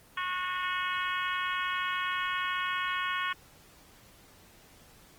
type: harmonic tone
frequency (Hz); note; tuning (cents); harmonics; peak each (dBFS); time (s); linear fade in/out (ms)
365.1; F#4; -23; 3 / 4 / 5 / 6 / 7 / 8 / 9; -33 / -35 / -37 / -39 / -40 / -41 / -42; 0.17-3.33; 5
effects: pink hiss -57 dBFS RMS until 5.18 s + Opus 24 kbps